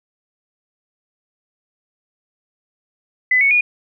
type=tone with pitch steps; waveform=sine; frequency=2009 / 2216 / 2445 Hz; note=B6 / C#7 / D#7; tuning=+29 / -1 / -31 cents; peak=-11 dBFS; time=3.31-3.61 s; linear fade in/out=5 ms; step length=100 ms; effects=none